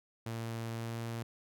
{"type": "tone with pitch glide", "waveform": "sawtooth", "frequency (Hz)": [114.5, 115.63], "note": ["A#2", "A#2"], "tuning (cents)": [-31, -14], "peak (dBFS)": -33, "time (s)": [0.26, 1.23], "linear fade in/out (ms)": 5, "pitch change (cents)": 17, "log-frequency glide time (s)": [0.71, 1.01], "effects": []}